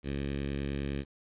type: tone with notch filter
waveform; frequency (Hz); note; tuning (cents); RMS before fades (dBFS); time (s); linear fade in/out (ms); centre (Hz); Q
10% pulse; 69.8; C#2; +13; -34; 0.03-1.05; 50; 970; 0.76
effects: resampled to 8000 Hz + 10-bit